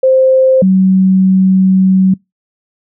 sine tone pair in turn, 523.3 / 188.79 Hz, C5 / F#3, 0 / +35 cents, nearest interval octave + tritone, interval 1765 cents, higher first, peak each -5 dBFS, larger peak neither, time 0.03-0.62 / 0.62-2.14 s, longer second, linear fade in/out 5 ms, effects noise-tail reverb RT60 0.2 s tail -26 dB re dry

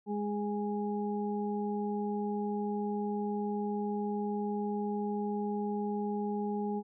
harmonic tone, 206.8 Hz, G#3, 7 cents flat, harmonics 1 / 2 / 4, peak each -33 / -36 / -39 dBFS, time 0.06-6.83 s, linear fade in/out 50 ms, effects none

